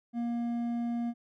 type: tone with hard clipping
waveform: triangle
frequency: 236.2 Hz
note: A#3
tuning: 23 cents sharp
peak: -31 dBFS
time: 0.13-1.14 s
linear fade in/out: 50 ms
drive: 9 dB
effects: none